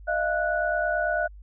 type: tone cluster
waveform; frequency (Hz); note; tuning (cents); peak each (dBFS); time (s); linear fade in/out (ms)
sine; 618 / 687 / 1475; D#5 / F5 / F#6; -12 / -29 / -6; -27; 0.07-1.28; 20
effects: added 50 Hz sine -42 dBFS peak until 1.42 s